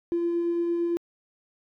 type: tone with tremolo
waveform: triangle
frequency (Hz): 342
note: F4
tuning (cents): -36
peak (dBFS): -18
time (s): 0.12-0.97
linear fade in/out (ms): 0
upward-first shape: triangle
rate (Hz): 8.8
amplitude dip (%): 40
effects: tanh soft clip ceiling -20 dBFS